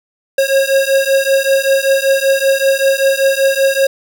square beating tone pair, 540 / 545.2 Hz, C#5 / C#5, -45 / -29 cents, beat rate 5.2 Hz, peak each -14 dBFS, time 0.38-3.87 s, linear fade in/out 5 ms, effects none

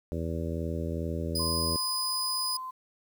harmonic tone, 82.41 Hz, E2, in tune, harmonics 1 / 2 / 3 / 4 / 5 / 6 / 7, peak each -33 / -36 / -38 / -39 / -40 / -41 / -41 dBFS, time 0.12-1.76 s, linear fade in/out 0 ms
sawtooth tone, 4978 Hz, D#8, in tune, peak -26 dBFS, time 1.35-2.57 s, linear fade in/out 5 ms
sine tone with pitch glide, 1040 to 1031.6 Hz, C6 to C6, -11 to -25 cents, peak -35 dBFS, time 1.39-2.71 s, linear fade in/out 10 ms, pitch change -14 cents, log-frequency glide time 2.41-2.5 s
effects 10-bit

